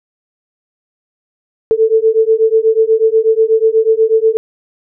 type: beating tone pair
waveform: sine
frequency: 440 / 448.2 Hz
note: A4 / A4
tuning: 0 / +32 cents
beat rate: 8.2 Hz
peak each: -11 dBFS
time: 1.71-4.37 s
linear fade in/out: 0 ms
effects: none